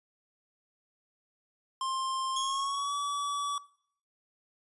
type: tone with pitch glide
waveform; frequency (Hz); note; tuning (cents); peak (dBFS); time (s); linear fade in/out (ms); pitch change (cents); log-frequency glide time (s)
square; 1056 to 1144.9; C6 to D6; +16 to -44; -31; 1.81-3.58; 2; +140; 2.33-2.94
type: tone with exponential decay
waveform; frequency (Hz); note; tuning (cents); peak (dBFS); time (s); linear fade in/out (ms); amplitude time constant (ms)
sawtooth; 3322; G#7; 0; -28; 2.36-3.33; 5; 210
effects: noise-tail reverb RT60 0.6 s tail -20 dB re dry + resampled to 24000 Hz